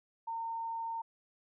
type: tone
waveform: sine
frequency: 913 Hz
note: A#5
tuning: 36 cents flat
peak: -35 dBFS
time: 0.27-1.02 s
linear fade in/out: 10 ms
effects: none